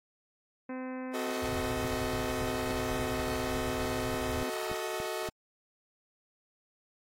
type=harmonic tone; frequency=257.1 Hz; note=C4; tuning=30 cents flat; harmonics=1 / 2 / 3 / 4 / 5 / 6 / 7 / 8 / 9 / 10; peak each=-37 / -42 / -49 / -48 / -56 / -52 / -54 / -54 / -60 / -58 dBFS; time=0.69-4.5 s; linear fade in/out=5 ms
type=chord; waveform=sawtooth; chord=D# diminished; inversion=first; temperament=equal with one note detuned; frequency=370 / 440 / 628.8 Hz; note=F#4 / A4 / D#5; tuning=0 / 0 / +18 cents; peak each=-34 dBFS; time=1.13-5.3 s; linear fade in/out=20 ms
type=low-pass noise; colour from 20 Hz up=white; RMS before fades=-40 dBFS; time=1.42-4.42 s; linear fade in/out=2 ms; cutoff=140 Hz; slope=96 dB/octave
type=click train; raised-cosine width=3 ms; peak=-28 dBFS; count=13; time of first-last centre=1.85-5.288 s; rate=3.49 Hz
effects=AAC 48 kbps